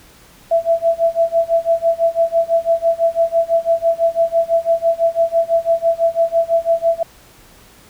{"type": "tone with tremolo", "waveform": "sine", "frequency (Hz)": 667, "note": "E5", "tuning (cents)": 20, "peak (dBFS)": -9, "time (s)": [0.51, 7.03], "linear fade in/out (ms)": 5, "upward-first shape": "sine", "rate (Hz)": 6, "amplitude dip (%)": 95, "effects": ["pink hiss -46 dBFS RMS until 7.89 s"]}